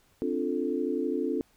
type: chord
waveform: sine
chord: D minor seventh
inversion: third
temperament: equal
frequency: 261.6 / 293.7 / 349.2 / 440 Hz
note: C4 / D4 / F4 / A4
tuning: 0 / 0 / 0 / 0 cents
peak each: -32 dBFS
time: 0.22-1.41 s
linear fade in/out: 0 ms
effects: pink hiss -65 dBFS RMS until 1.56 s